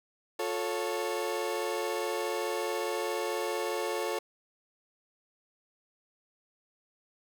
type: chord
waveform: 30% pulse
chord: F augmented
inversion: none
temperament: equal with one note detuned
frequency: 355.3 / 440 / 554.4 Hz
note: F4 / A4 / C#5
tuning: +30 / 0 / 0 cents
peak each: -33 / -31 / -33 dBFS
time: 0.39-4.19 s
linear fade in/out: 5 ms
effects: none